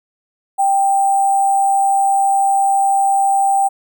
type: tone with sample-and-hold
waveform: sine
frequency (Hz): 786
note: G5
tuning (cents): +4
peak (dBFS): -11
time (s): 0.58-3.69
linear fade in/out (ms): 20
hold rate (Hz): 8820
effects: none